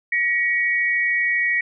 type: tone pair together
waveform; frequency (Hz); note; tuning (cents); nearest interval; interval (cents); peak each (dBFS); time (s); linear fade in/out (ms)
sine; 1910 / 2243; A#6 / C#7; +42 / +20; minor third; 278; -19 / -22; 0.12-1.61; 5
effects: none